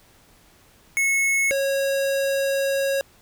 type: tone pair in turn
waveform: square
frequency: 2190 / 548.5 Hz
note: C#7 / C#5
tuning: -22 / -18 cents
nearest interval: 2 octaves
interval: 2396 cents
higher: first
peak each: -19 / -21 dBFS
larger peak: first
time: 0.97-1.51 / 1.51-3.01 s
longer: second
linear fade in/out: 0 ms
effects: pink hiss -55 dBFS RMS until 3.21 s